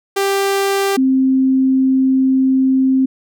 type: tone pair in turn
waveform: sawtooth / sine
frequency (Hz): 394 / 263.4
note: G4 / C4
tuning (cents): +9 / +12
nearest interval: perfect fifth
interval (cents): 697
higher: first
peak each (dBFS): -10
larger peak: neither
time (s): 0.16-0.97 / 0.97-3.06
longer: second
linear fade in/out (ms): 10
effects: none